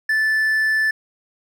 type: tone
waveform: triangle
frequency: 1753 Hz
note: A6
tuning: 7 cents flat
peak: -14 dBFS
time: 0.09-0.91 s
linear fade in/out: 5 ms
effects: none